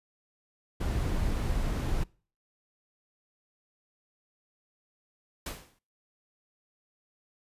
brown noise, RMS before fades -29 dBFS, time 0.8-2.04 s, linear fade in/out 10 ms
pink noise with exponential decay, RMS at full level -34 dBFS, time 5.46-5.79 s, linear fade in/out 5 ms, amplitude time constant 71 ms
effects noise-tail reverb RT60 0.4 s tail -24 dB re dry + resampled to 32000 Hz

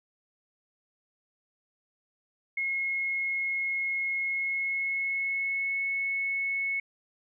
sine tone with pitch glide, 2165 to 2199 Hz, C#7 to C#7, -41 to -14 cents, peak -27 dBFS, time 2.57-6.8 s, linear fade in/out 5 ms, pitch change +27 cents, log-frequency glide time 4.19-5.82 s, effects none

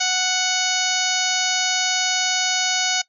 harmonic tone with a mistuned harmonic, 740 Hz, F#5, in tune, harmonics 1 / 2 / 3 / 4 / 5 / 6 / 7 / 8 / 9, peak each -27 / -27 / -27 / -27 / -27 / -27 / -27 / -27 / -27 dBFS, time 0-3.02 s, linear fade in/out 10 ms, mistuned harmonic 7, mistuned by -34 cents, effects noise-tail reverb RT60 0.1 s tail -21 dB re dry

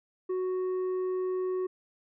sine tone with tanh clipping, 370 Hz, F#4, in tune, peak -29 dBFS, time 0.29-1.67 s, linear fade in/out 10 ms, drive 5 dB, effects none

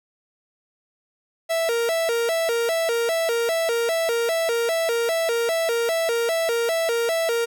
45% pulse tone with vibrato, 554.4 Hz, C#5, in tune, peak -20 dBFS, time 1.49-7.46 s, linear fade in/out 20 ms, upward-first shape square, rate 2.5 Hz, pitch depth 300 cents each way, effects none

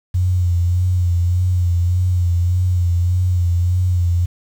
sine tone with vibrato, 89 Hz, F2, 33 cents sharp, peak -13 dBFS, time 0.14-4.26 s, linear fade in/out 10 ms, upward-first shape sine, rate 1.7 Hz, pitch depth 45 cents each way, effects 7-bit

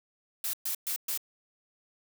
blue noise bursts, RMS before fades -32 dBFS, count 4, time 0.44-1.176 s, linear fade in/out 2 ms, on 94 ms, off 120 ms, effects none

